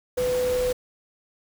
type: tone in noise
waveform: sine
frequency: 500 Hz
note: B4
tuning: 21 cents sharp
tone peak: -21 dBFS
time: 0.17-0.73 s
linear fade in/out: 10 ms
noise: pink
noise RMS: -34 dBFS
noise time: 0.17-0.73 s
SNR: +10 dB
effects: none